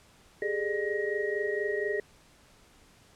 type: tone cluster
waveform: sine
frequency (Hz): 401.7 / 425.9 / 601 / 1887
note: G4 / G#4 / D5 / A#6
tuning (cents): +42 / +44 / +40 / +21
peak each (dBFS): -32 / -32 / -37 / -34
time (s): 0.42-2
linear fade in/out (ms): 2
effects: pink hiss -59 dBFS RMS until 3.15 s + low-pass 10000 Hz 12 dB/octave